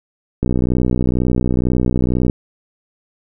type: click train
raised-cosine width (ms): 3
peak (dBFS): -4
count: 117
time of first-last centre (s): 0.43-2.298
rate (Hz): 62.1
effects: none